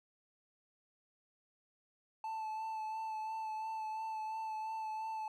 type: tone with vibrato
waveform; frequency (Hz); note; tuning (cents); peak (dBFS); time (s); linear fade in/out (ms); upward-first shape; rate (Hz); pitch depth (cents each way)
triangle; 877; A5; -6; -36; 2.24-5.28; 2; sine; 2.9; 20
effects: none